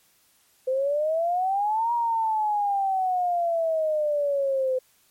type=exponential two-way sweep; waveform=sine; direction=up then down; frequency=510 to 953 to 510 Hz; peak=-21 dBFS; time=0.67-4.79 s; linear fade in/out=10 ms; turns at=1.93 s; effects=white hiss -62 dBFS RMS until 5.1 s + MP3 64 kbps